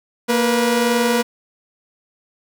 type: tone pair together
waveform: sawtooth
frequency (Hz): 233.1 / 487.4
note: A#3 / B4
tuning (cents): 0 / -23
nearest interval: octave + minor second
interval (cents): 1277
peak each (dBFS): -14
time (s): 0.28-1.23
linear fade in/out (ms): 20
effects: none